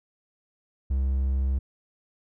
triangle tone, 66.6 Hz, C2, 31 cents sharp, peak -20 dBFS, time 0.9-1.59 s, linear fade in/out 10 ms, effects none

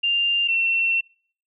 sine tone pair in turn, 2794 / 2708 Hz, F7 / E7, 0 / +46 cents, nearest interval minor second, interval 54 cents, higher first, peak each -18 dBFS, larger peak neither, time 0.03-0.48 / 0.48-1.01 s, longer second, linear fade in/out 10 ms, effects noise-tail reverb RT60 0.5 s tail -25 dB re dry

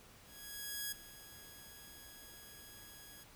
5% pulse tone with ADSR envelope, 1661.2 Hz, G#6, in tune, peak -27 dBFS, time 0.24-3.24 s, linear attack 680 ms, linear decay 8 ms, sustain -16 dB, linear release 11 ms, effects pink hiss -60 dBFS RMS until 3.35 s

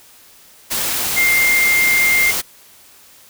sine tone in noise, 2108 Hz, C7, 12 cents sharp, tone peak -12 dBFS, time 1.16-2.32 s, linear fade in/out 20 ms, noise white, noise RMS -20 dBFS, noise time 0.7-2.42 s, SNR +5 dB, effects white hiss -46 dBFS RMS until 3.29 s

